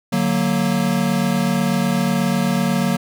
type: chord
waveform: square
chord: D augmented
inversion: none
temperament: equal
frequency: 146.83 / 185 / 233.1 Hz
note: D3 / F#3 / A#3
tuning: 0 / 0 / 0 cents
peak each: -25 / -20 / -21 dBFS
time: 0.12-2.97 s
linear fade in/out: 10 ms
effects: none